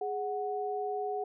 sine tone pair together, 415.3 / 740 Hz, G#4 / F#5, 0 / 0 cents, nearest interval minor seventh, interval 1000 cents, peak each -34 / -34 dBFS, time 0.01-1.24 s, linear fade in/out 5 ms, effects none

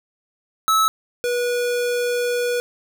square tone pair in turn, 1300 / 485.9 Hz, E6 / B4, -24 / -28 cents, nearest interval octave + perfect fourth, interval 1704 cents, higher first, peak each -15 / -20 dBFS, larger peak first, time 0.68-0.88 / 1.24-2.6 s, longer second, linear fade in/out 0 ms, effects none

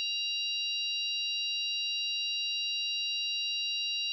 harmonic tone with a mistuned harmonic, 932.3 Hz, A#5, in tune, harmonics 3 / 4 / 5 / 6, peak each -33 / -34 / -40 / -45 dBFS, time 0-4.12 s, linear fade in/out 0 ms, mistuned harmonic 4, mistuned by +80 cents, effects 11-bit

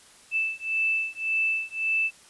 sine beating tone pair, 2639 / 2640.8 Hz, E7 / E7, +1 / +2 cents, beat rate 1.8 Hz, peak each -27 dBFS, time 0.31-2.11 s, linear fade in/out 50 ms, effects white hiss -53 dBFS RMS until 2.29 s + resampled to 24000 Hz

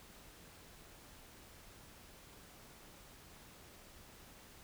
silence, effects pink hiss -58 dBFS RMS until 4.63 s

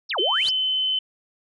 sine exponential two-way sweep, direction down then up, 5720 to 338.7 to 5720 Hz, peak -23 dBFS, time 0.09-0.51 s, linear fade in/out 20 ms, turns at 0.2 s
sine tone with pitch glide, 3070 to 3049 Hz, G7 to G7, -37 to -49 cents, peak -20 dBFS, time 0.18-0.99 s, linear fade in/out 5 ms, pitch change -12 cents, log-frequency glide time 0.31-0.53 s
white noise with exponential growth, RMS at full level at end -32 dBFS, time 0.26-0.49 s, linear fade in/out 0 ms, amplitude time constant 49 ms
effects resampled to 22050 Hz

